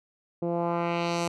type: tone with low-pass filter sweep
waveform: 10% pulse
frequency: 170.9 Hz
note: F3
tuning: 37 cents flat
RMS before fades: -28 dBFS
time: 0.42-1.28 s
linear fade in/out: 5 ms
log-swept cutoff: 420 to 8700 Hz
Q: 1.3
effects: none